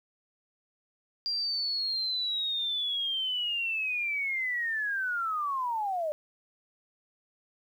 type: linear sweep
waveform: sine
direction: down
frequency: 4790 to 587.3 Hz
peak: -28 dBFS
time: 1.26-6.12 s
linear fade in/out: 0 ms
effects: 10-bit